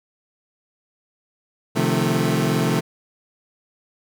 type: chord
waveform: 25% pulse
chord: F dominant seventh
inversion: second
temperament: equal with one note detuned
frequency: 130.81 / 152.45 / 174.61 / 220 Hz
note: C3 / Eb3 / F3 / A3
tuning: 0 / -35 / 0 / 0 cents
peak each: -20 dBFS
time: 1.75-2.81 s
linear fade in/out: 20 ms
effects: none